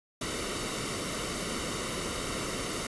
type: noise with comb filter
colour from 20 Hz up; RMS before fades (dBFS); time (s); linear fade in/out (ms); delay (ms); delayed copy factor
pink; -34; 0.21-2.87; 5; 1.2; -0.6
effects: resampled to 24000 Hz